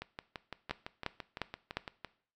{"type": "two click trains", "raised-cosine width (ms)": 0.3, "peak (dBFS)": [-24, -17], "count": [13, 4], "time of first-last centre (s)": [[0.02, 2.047], [0.71, 1.77]], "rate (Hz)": [5.92, 2.83], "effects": ["noise-tail reverb RT60 0.5 s tail -18 dB re dry"]}